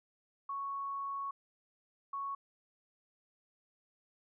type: tone bursts at uneven times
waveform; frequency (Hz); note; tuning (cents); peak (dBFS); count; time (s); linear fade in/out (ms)
sine; 1108.7; C#6; 0; -36; 2; 0.49-1.31 / 2.13-2.35; 5
effects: none